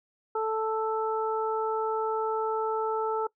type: harmonic tone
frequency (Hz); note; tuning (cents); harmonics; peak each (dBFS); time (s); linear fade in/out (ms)
440; A4; 0; 1 / 2 / 3; -28 / -31 / -33; 0.35-3.27; 5
effects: noise-tail reverb RT60 0.1 s tail -22 dB re dry